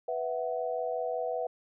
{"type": "chord", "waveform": "sine", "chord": "B suspended fourth", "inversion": "none", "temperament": "equal with one note detuned", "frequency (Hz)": [493.9, 659.3, 744.7], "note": ["B4", "E5", "F#5"], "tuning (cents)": [0, 0, 11], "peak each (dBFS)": [-33, -34, -36], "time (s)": [0.08, 1.47], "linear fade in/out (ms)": 5, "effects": []}